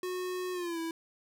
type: tone with pitch glide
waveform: square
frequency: 365 to 329 Hz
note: F#4 to E4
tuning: -24 to -3 cents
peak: -34 dBFS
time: 0.03-0.91 s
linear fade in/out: 2 ms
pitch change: -179 cents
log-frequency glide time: 0.53-0.79 s
effects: none